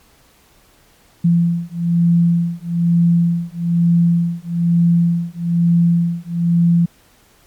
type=beating tone pair; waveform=sine; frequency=170 / 171.1 Hz; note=F3 / F3; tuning=-46 / -35 cents; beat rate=1.1 Hz; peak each=-15 dBFS; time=1.24-6.86 s; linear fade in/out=10 ms; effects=pink hiss -52 dBFS RMS until 7.46 s + MP3 96 kbps